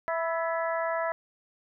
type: harmonic tone with a mistuned harmonic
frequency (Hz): 329.6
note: E4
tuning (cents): 0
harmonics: 2 / 3 / 4 / 5 / 6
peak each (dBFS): -29 / -33 / -35 / -37 / -39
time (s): 0.08-1.12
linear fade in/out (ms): 0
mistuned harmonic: 5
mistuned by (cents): +47
effects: none